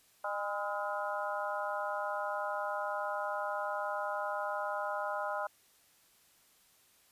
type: harmonic tone with a mistuned harmonic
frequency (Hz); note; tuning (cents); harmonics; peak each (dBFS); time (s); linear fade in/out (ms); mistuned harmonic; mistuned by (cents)
203.3; G#3; -37; 3 / 4 / 5 / 6 / 7; -38 / -39 / -40 / -41 / -41; 0.24-5.47; 5; 6; +71
effects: white hiss -66 dBFS RMS until 7.11 s + resampled to 32000 Hz